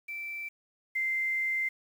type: tone pair in turn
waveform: sine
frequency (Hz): 2334 / 2085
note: D7 / C7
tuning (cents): -11 / -7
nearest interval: major second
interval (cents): 196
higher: first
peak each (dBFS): -35 / -27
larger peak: second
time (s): 0.08-0.49 / 0.95-1.69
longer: second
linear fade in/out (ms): 10
effects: 9-bit